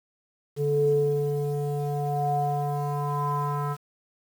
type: tone with low-pass filter sweep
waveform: square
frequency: 144.9 Hz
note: D3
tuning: 23 cents flat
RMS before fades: -26 dBFS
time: 0.56-3.77 s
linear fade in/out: 50 ms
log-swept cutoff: 390 to 1200 Hz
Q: 8.1
effects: 8-bit